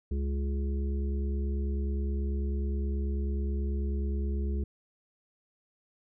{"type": "harmonic tone", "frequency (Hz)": 69.3, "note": "C#2", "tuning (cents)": 0, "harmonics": [1, 3, 5, 6], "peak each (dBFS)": [-28, -38, -42, -44], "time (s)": [0.11, 4.64], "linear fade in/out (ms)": 5, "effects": []}